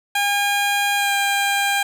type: tone with pitch glide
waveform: 15% pulse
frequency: 810 to 801.2 Hz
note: G#5 to G5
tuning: -43 to +38 cents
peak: -11 dBFS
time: 0.15-1.83 s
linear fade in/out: 5 ms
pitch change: -19 cents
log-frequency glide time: 0.97-1.13 s
effects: none